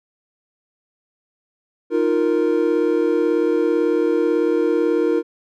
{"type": "chord", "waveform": "triangle", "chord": "Eb suspended second", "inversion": "none", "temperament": "equal", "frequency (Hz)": [311.1, 349.2, 466.2], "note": ["Eb4", "F4", "Bb4"], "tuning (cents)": [0, 0, 0], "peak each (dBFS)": [-19, -18, -17], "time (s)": [1.9, 5.23], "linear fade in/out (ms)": 50, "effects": []}